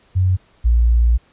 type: tone pair in turn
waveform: sine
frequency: 92.5 / 58.27 Hz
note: F#2 / A#1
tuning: 0 / 0 cents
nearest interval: minor sixth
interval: 800 cents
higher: first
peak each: -12 / -10 dBFS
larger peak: second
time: 0.15-0.37 / 0.64-1.18 s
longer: second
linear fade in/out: 20 ms
effects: pink hiss -55 dBFS RMS until 1.32 s + resampled to 8000 Hz